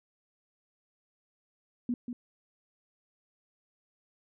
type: tone with echo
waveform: sine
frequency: 242.9 Hz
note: B3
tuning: 29 cents flat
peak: -27 dBFS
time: 1.89-1.94 s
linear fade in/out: 2 ms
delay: 190 ms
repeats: 1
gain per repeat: -7 dB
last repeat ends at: 2.13 s
effects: none